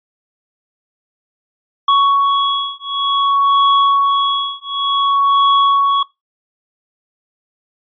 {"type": "beating tone pair", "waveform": "square", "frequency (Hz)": [1115, 1115.55], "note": ["C#6", "C#6"], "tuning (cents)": [10, 11], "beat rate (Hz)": 0.55, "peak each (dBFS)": -15, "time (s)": [1.88, 6.03], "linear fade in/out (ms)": 5, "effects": ["noise-tail reverb RT60 0.2 s tail -20 dB re dry", "resampled to 11025 Hz"]}